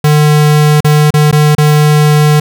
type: tone with dropouts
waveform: square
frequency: 150.2 Hz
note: D3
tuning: 39 cents sharp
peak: -5 dBFS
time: 0.04-2.4 s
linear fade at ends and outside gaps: 5 ms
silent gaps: 0.806-0.845 / 1.106-1.139 / 1.313-1.326 / 1.551-1.581 s
effects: none